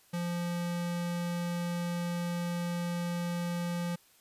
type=tone; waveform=square; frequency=173.5 Hz; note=F3; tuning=11 cents flat; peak=-32 dBFS; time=0.13-3.96 s; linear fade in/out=10 ms; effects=white hiss -63 dBFS RMS until 4.2 s + resampled to 32000 Hz